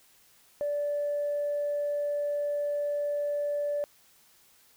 sine tone, 582 Hz, D5, 16 cents flat, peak -26 dBFS, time 0.61-3.84 s, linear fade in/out 0 ms, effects tanh soft clip ceiling -23 dBFS + white hiss -61 dBFS RMS until 4.76 s

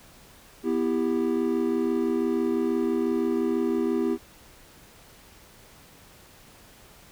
triangle chord, E minor, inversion second, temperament just, 247.2 / 329.6 / 395.6 Hz, B3 / E4 / G4, +2 / 0 / +16 cents, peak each -25 dBFS, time 0.63-4.18 s, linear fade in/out 50 ms, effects pink hiss -52 dBFS RMS until 7.11 s

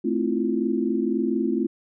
sine chord, F major seventh, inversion first, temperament equal with one note detuned, 220 / 261.6 / 325.1 / 349.2 Hz, A3 / C4 / E4 / F4, 0 / 0 / -24 / 0 cents, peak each -26 / -26 / -28 / -26 dBFS, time 0.04-1.67 s, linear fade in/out 10 ms, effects none

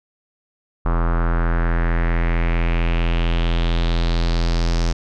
square tone with low-pass filter sweep, 42.22 Hz, E1, 42 cents sharp, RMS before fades -18 dBFS, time 0.85-4.93 s, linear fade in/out 10 ms, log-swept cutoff 1200 to 5600 Hz, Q 3.2, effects none

